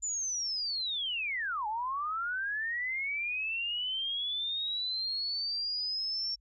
sine linear two-way sweep, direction down then up, 7130 to 829 to 5490 Hz, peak -31 dBFS, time 0.02-6.36 s, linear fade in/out 20 ms, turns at 1.67 s, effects added 50 Hz sine -63 dBFS peak until 6.4 s

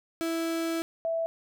35% pulse / sine tone pair in turn, 329.6 / 659.2 Hz, E4 / E5, 0 / 0 cents, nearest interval octave, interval 1200 cents, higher second, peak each -26 dBFS, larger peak neither, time 0.21-0.82 / 1.05-1.26 s, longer first, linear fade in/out 0 ms, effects none

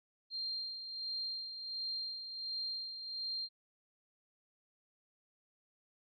sine tone with tremolo, 4186 Hz, C8, in tune, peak -36 dBFS, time 0.3-3.49 s, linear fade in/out 50 ms, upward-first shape sine, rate 1.4 Hz, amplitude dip 55%, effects none

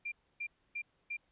sine tone bursts, 2382 Hz, D7, 24 cents sharp, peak -36 dBFS, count 4, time 0.05-1.17 s, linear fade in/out 10 ms, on 70 ms, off 280 ms, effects pink hiss -75 dBFS RMS until 1.31 s + resampled to 8000 Hz

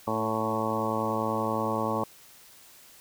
harmonic tone with a mistuned harmonic, 110.5 Hz, A2, 8 cents sharp, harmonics 1 / 2 / 3 / 4 / 5 / 6 / 7 / 8 / 9 / 10, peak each -37 / -33 / -36 / -35 / -33 / -38 / -38 / -34 / -37 / -33 dBFS, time 0.07-2.04 s, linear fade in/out 5 ms, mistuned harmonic 3, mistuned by -18 cents, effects white hiss -53 dBFS RMS until 3 s

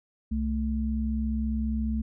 sine tone pair together, 65.41 / 220 Hz, C2 / A3, 0 / 0 cents, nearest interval octave + major sixth, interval 2100 cents, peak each -28 dBFS, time 0.31-2.02 s, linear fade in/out 10 ms, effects none

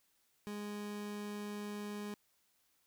30% pulse tone, 207 Hz, G#3, 5 cents flat, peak -38 dBFS, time 0.47-2.14 s, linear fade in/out 0 ms, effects white hiss -75 dBFS RMS until 2.86 s

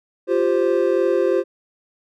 triangle chord, F suspended second, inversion none, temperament equal, 349.2 / 392 / 523.3 Hz, F4 / G4 / C5, 0 / 0 / 0 cents, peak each -18 dBFS, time 0.27-1.44 s, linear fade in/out 50 ms, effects none

